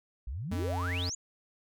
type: exponential sweep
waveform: sine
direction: up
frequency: 51.7 to 7170 Hz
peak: -34 dBFS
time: 0.27-1.15 s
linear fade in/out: 5 ms
type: tone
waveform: square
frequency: 89 Hz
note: F2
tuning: 33 cents sharp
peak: -32 dBFS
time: 0.51-1.1 s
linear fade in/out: 10 ms
effects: none